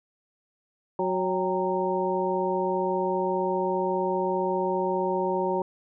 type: harmonic tone with a mistuned harmonic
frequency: 185 Hz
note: F#3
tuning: in tune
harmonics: 1 / 2 / 3 / 4 / 5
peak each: -33 / -27 / -30 / -34 / -29 dBFS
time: 0.99-5.62 s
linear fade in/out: 2 ms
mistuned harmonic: 4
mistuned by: +98 cents
effects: none